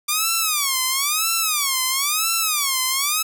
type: tone with vibrato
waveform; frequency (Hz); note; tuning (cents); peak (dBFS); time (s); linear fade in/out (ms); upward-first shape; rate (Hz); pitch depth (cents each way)
5% pulse; 1176; D6; +2; -7; 0.08-3.23; 10; sine; 1; 230
effects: none